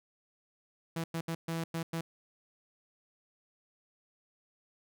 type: tone bursts at uneven times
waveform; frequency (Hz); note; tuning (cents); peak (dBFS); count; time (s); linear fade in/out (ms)
sawtooth; 164.9; E3; +1; -29; 6; 0.96-1.04 / 1.14-1.21 / 1.28-1.35 / 1.48-1.64 / 1.74-1.83 / 1.93-2.01; 5
effects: none